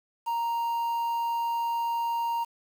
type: tone with quantisation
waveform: triangle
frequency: 932.3 Hz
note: A#5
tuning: in tune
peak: -24 dBFS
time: 0.26-2.45 s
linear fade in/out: 20 ms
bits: 8
effects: none